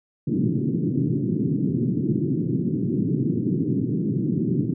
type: band-pass noise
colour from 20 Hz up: pink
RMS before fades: -23 dBFS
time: 0.27-4.74 s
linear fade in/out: 10 ms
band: 120 to 360 Hz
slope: 48 dB/octave
effects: none